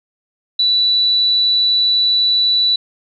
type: tone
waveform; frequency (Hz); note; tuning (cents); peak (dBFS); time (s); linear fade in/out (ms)
sine; 3956; B7; +2; -11; 0.59-2.76; 5
effects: none